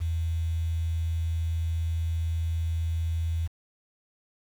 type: tone with quantisation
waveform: sine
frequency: 82.41 Hz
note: E2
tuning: in tune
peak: -25 dBFS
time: 0-3.48 s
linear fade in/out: 20 ms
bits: 8
effects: none